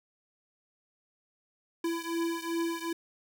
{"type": "beating tone pair", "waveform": "square", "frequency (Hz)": [333.4, 336], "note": ["E4", "E4"], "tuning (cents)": [20, 33], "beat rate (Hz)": 2.6, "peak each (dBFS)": [-33, -35], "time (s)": [1.84, 2.93], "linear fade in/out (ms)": 5, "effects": []}